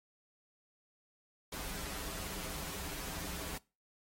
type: noise with comb filter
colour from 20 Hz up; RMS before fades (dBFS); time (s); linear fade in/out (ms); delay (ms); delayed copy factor
pink; -41; 1.52-3.58; 5; 8.5; -1
effects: noise-tail reverb RT60 0.3 s tail -23 dB re dry + MP3 64 kbps